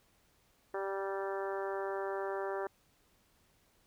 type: harmonic tone with a mistuned harmonic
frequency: 195.4 Hz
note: G3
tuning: 5 cents flat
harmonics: 2 / 3 / 4 / 5 / 6 / 7 / 8 / 9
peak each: -37 / -41 / -43 / -45 / -47 / -48 / -49 / -50 dBFS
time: 0.74-2.67 s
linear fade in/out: 2 ms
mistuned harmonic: 5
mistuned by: -16 cents
effects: pink hiss -70 dBFS RMS until 3.86 s